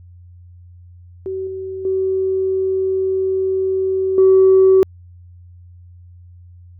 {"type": "tone with level steps", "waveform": "sine", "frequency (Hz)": 380, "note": "F#4", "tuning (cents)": 46, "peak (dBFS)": [-21, -24, -15, -6], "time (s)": [1.26, 4.83], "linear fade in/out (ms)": 0, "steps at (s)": [1.47, 1.85, 4.18], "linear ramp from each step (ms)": 2, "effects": ["tanh soft clip ceiling -4 dBFS", "added 88 Hz sine -39 dBFS peak until 6.79 s"]}